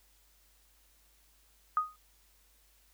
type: tone with exponential decay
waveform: sine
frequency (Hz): 1244.5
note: D#6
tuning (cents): 0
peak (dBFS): -22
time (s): 1.77-1.96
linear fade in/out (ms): 1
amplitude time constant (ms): 41
effects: added 50 Hz sine -67 dBFS peak until 2.93 s + white hiss -67 dBFS RMS until 2.93 s

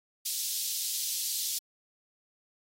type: high-pass noise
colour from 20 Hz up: pink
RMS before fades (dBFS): -33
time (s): 0.25-1.59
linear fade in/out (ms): 10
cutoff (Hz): 4000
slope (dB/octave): 24
effects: AAC 48 kbps

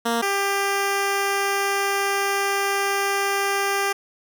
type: tone pair in turn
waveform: 10% pulse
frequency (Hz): 232.6 / 397.1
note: A#3 / G4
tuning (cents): -4 / +22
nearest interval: major sixth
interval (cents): 926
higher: second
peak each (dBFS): -12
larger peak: neither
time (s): 0.05-0.22 / 0.22-3.93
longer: second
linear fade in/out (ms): 10
effects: none

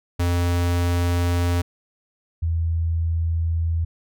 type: tone pair in turn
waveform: square / sine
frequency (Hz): 87.31 / 82.62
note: F2 / E2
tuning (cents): 0 / +4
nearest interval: minor second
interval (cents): 96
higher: first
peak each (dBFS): -19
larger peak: neither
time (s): 0.19-1.62 / 2.42-3.85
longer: neither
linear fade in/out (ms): 10
effects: none

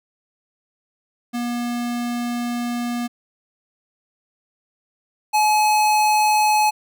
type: tone pair in turn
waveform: square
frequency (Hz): 240 / 850.8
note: B3 / G#5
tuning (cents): -49 / +42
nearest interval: octave + minor seventh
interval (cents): 2191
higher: second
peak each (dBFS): -23 / -15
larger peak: second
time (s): 1.33-3.08 / 5.33-6.71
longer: first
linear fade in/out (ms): 20
effects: none

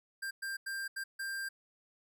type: tone bursts at uneven times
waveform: square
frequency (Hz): 1588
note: G6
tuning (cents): +22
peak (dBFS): -37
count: 5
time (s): 0.22-0.31 / 0.42-0.57 / 0.66-0.88 / 0.96-1.04 / 1.19-1.49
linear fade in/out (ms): 10
effects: none

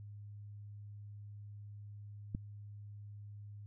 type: click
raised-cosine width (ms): 5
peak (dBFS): -25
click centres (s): 2.349
effects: added 103 Hz sine -47 dBFS peak until 3.66 s

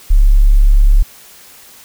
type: tone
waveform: sine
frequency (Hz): 35.16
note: C#1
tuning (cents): +25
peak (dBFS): -4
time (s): 0.1-1.03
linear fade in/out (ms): 10
effects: white hiss -40 dBFS RMS until 1.84 s

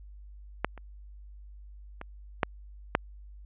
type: clicks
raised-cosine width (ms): 0.5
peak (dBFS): -10 / -30 / -23 / -8 / -6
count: 5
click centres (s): 0.646 / 0.777 / 2.014 / 2.432 / 2.951
effects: added 50 Hz sine -45 dBFS peak until 3.45 s + resampled to 8000 Hz

